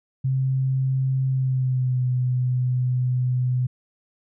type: tone with pitch glide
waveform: sine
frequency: 132.2 to 126.01 Hz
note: C3 to B2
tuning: +18 to +35 cents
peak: -19 dBFS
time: 0.24-3.67 s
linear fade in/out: 10 ms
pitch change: -83 cents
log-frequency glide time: 1.28-2.05 s
effects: none

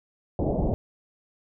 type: low-pass noise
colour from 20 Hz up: pink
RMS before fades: -25 dBFS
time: 0.39-0.74 s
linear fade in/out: 0 ms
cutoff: 760 Hz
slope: 48 dB/octave
effects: none

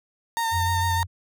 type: tone with vibrato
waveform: 35% pulse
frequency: 914 Hz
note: A#5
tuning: 34 cents flat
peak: -21 dBFS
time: 0.37-1.03 s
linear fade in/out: 0 ms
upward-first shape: sine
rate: 6.6 Hz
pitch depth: 24 cents each way
type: tone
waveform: sine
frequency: 90.2 Hz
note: F#2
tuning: 44 cents flat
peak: -24 dBFS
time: 0.51-1.07 s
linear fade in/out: 50 ms
effects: none

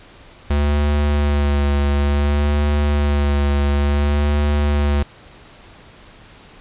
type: tone with vibrato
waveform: square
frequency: 72.3 Hz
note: D2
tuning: 27 cents flat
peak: -15 dBFS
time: 0.5-5.03 s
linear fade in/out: 5 ms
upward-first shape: sine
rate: 0.57 Hz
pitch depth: 24 cents each way
effects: pink hiss -44 dBFS RMS until 6.6 s + resampled to 8000 Hz

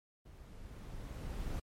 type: noise with level ramp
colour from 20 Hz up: brown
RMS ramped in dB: -54 to -38 dBFS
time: 0.25-1.6 s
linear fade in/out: 10 ms
effects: MP3 64 kbps

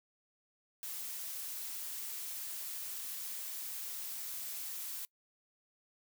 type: noise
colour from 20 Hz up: blue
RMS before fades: -42 dBFS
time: 0.83-5.05 s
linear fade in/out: 0 ms
effects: noise-tail reverb RT60 0.1 s tail -24 dB re dry

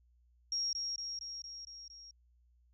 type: tone with echo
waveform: sine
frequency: 5588 Hz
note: F8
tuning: in tune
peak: -32 dBFS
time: 0.52-0.73 s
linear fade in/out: 2 ms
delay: 230 ms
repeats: 6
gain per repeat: -3 dB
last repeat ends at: 2.11 s
effects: added 60 Hz sine -65 dBFS peak until 2.73 s

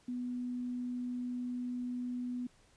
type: tone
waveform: sine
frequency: 246.9 Hz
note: B3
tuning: in tune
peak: -35 dBFS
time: 0.08-2.47 s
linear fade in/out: 5 ms
effects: pink hiss -66 dBFS RMS until 2.76 s + resampled to 22050 Hz

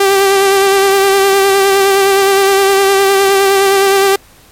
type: tone with vibrato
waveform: sawtooth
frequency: 392 Hz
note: G4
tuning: in tune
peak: -3 dBFS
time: 0-4.16 s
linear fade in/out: 5 ms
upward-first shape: sine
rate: 9.7 Hz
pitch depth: 27 cents each way
effects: pink hiss -43 dBFS RMS until 4.51 s + MP3 64 kbps

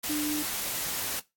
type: tone in noise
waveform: sine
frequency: 299.6 Hz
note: D4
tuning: 35 cents sharp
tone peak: -28 dBFS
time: 0.09-0.43 s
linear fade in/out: 10 ms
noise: white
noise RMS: -32 dBFS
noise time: 0.03-1.2 s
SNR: +1 dB
effects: noise-tail reverb RT60 0.2 s tail -18 dB re dry + AAC 64 kbps

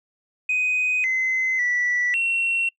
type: tone with pitch steps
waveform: sine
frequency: 2502 / 2051 / 1959 / 2724 Hz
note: D#7 / C7 / B6 / F7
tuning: +9 / -35 / -15 / -44 cents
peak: -18 dBFS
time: 0.49-2.69 s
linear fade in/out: 5 ms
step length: 550 ms
effects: noise-tail reverb RT60 0.1 s tail -23 dB re dry + tanh soft clip ceiling -16 dBFS

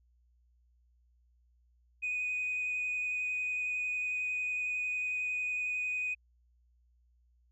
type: tone with vibrato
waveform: sine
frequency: 2489 Hz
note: D#7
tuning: in tune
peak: -30 dBFS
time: 2.02-6.15 s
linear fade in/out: 20 ms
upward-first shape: square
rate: 11 Hz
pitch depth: 9 cents each way
effects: tanh soft clip ceiling -28 dBFS + added 60 Hz sine -65 dBFS peak until 7.51 s

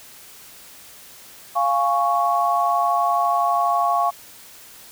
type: chord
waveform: sine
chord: Db major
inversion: first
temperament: equal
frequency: 698.5 / 830.6 / 1108.7 Hz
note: F5 / Ab5 / Db6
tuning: 0 / 0 / 0 cents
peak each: -20 / -24 / -20 dBFS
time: 1.55-4.11 s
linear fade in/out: 20 ms
effects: white hiss -44 dBFS RMS until 4.91 s

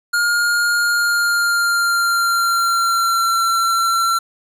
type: tone with pitch glide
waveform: square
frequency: 1419 to 1356.5 Hz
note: F6 to E6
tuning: +27 to +49 cents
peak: -15 dBFS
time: 0.13-4.19 s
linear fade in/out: 10 ms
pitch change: -78 cents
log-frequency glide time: 0.75-3.44 s
effects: resampled to 32000 Hz + 9-bit

